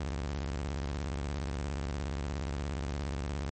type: tone with vibrato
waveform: sawtooth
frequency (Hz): 69.7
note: C#2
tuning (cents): +10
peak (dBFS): -29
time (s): 0-3.5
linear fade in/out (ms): 5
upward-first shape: square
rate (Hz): 17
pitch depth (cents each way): 220
effects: MP3 32 kbps